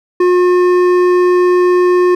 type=tone with hard clipping; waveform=sine; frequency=359.2 Hz; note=F4; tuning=49 cents sharp; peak=-9 dBFS; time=0.2-2.15 s; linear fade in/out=5 ms; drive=10 dB; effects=none